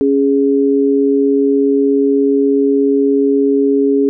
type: tone pair together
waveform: sine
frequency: 277.2 / 413.9 Hz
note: C#4 / G#4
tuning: 0 / -6 cents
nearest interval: perfect fifth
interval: 694 cents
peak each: -12 dBFS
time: 0.01-4.09 s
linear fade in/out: 0 ms
effects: none